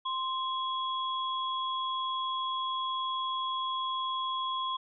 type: tone pair together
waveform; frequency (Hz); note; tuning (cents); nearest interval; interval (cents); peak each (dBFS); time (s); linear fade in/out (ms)
sine; 1046.5 / 3337; C6 / G#7; 0 / +8; octave + minor sixth; 2008; -31 / -36; 0.05-4.77; 10
effects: none